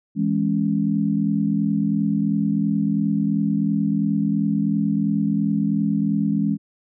sine chord, C# minor, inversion first, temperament equal, 164.81 / 207.7 / 277.2 Hz, E3 / G#3 / C#4, 0 / 0 / 0 cents, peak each -24 / -20 / -24 dBFS, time 0.15-6.58 s, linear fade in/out 50 ms, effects none

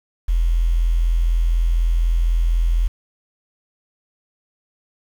sine tone with quantisation, 42.03 Hz, E1, 34 cents sharp, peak -14 dBFS, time 0.28-2.88 s, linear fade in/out 10 ms, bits 7, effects none

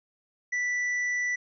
sine tone with hard clipping, 1970 Hz, B6, 5 cents flat, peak -27 dBFS, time 0.52-1.36 s, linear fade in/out 10 ms, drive 4 dB, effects resampled to 24000 Hz

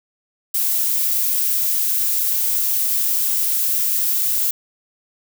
violet noise, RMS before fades -19 dBFS, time 0.54-4.51 s, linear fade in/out 5 ms, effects none

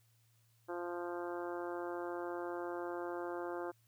harmonic tone, 174.61 Hz, F3, in tune, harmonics 2 / 3 / 4 / 5 / 6 / 7 / 8 / 9, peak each -41 / -45 / -47 / -49 / -51 / -52 / -53 / -54 dBFS, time 0.68-3.72 s, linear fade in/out 20 ms, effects added 114 Hz sine -69 dBFS peak until 3.87 s + white hiss -75 dBFS RMS until 3.87 s

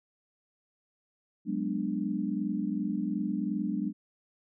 sine chord, G# half-diminished seventh, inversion third, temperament equal with one note detuned, 185 / 207.7 / 246.9 / 296.7 Hz, F#3 / G#3 / B3 / D4, 0 / 0 / 0 / +18 cents, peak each -35 / -32 / -36 / -34 dBFS, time 1.45-3.93 s, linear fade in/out 50 ms, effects none

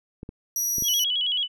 clicks, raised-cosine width 3 ms, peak -23 dBFS, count 4, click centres 0.231 / 0.291 / 0.783 / 0.823 s
sawtooth tone, 5800 Hz, F#8, 35 cents flat, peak -21 dBFS, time 0.56-1.04 s, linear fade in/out 2 ms
sine tone with vibrato, 3136 Hz, G7, in tune, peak -22 dBFS, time 0.83-1.48 s, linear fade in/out 50 ms, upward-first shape square, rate 9.2 Hz, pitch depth 86 cents each way
effects none

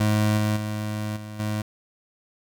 25% pulse tone with level steps, 106.4 Hz, G#2, 42 cents sharp, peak -15 / -17 / -23 / -31 / -21 dBFS, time 0-1.62 s, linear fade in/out 5 ms, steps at 0.37 / 0.56 / 1.16 / 1.39 s, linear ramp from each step 10 ms, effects none

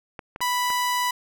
clicks, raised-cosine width 0.5 ms, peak -20 dBFS, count 4, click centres 0.192 / 0.361 / 0.406 / 0.703 s
sawtooth tone, 987.8 Hz, B5, in tune, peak -18 dBFS, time 0.41-1.11 s, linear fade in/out 5 ms
effects none

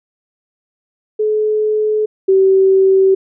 sine tone pair in turn, 428.1 / 383.7 Hz, A4 / G4, -47 / -37 cents, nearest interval major second, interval 190 cents, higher first, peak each -12 / -7 dBFS, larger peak second, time 1.19-2.06 / 2.28-3.15 s, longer neither, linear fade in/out 10 ms, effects none

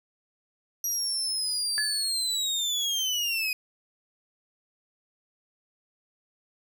30% pulse linear sweep, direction down, 5780 to 2489 Hz, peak -23 dBFS, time 0.84-3.53 s, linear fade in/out 2 ms
sine tone with exponential decay, 1712 Hz, A6, 48 cents flat, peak -24 dBFS, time 1.78-2.13 s, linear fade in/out 0 ms, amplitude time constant 74 ms
effects none

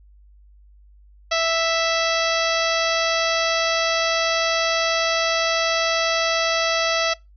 harmonic tone, 659.3 Hz, E5, in tune, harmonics 1 / 2 / 3 / 4 / 5 / 6 / 7 / 8 / 9, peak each -22 / -25 / -27 / -28 / -29 / -30 / -30 / -31 / -32 dBFS, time 1.31-7.14 s, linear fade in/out 10 ms, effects noise-tail reverb RT60 0.2 s tail -23 dB re dry + added 50 Hz sine -47 dBFS peak until 7.36 s

